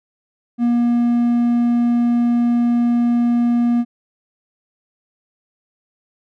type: tone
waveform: triangle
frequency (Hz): 238.4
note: A#3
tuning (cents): +39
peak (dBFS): -11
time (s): 0.58-3.85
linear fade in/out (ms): 50
effects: none